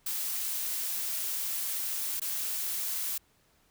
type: noise with dropouts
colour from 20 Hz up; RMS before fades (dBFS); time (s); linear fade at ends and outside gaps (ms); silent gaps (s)
blue; -33; 0.06-3.18; 5; 2.198-2.216
effects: pink hiss -67 dBFS RMS until 3.7 s